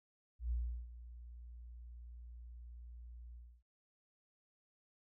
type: tone with ADSR envelope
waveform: sine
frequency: 59.3 Hz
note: A#1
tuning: 30 cents sharp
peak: -33 dBFS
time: 0.39-3.63 s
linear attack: 120 ms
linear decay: 360 ms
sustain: -16 dB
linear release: 280 ms
effects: none